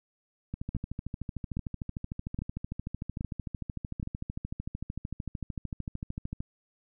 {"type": "two click trains", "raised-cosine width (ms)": 5, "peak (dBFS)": [-20, -22], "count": [5, 79], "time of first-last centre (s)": [[0.75, 4.029], [0.54, 6.405]], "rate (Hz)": [1.22, 13.3], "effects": []}